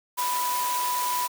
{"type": "tone in noise", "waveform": "sine", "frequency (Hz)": 987.8, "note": "B5", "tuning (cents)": 0, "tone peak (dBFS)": -25, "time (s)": [0.17, 1.28], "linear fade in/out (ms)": 20, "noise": "white", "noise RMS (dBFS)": -31, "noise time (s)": [0.17, 1.28], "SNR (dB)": 3, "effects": ["high-pass 400 Hz 12 dB/octave"]}